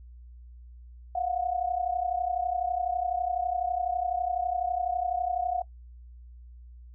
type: tone pair together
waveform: sine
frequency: 699 / 731 Hz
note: F5 / F#5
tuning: +1 / -21 cents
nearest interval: minor second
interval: 78 cents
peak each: -30 / -28 dBFS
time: 1.15-5.62 s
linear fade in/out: 5 ms
effects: noise-tail reverb RT60 0.1 s tail -19 dB re dry + added 60 Hz sine -45 dBFS peak until 6.94 s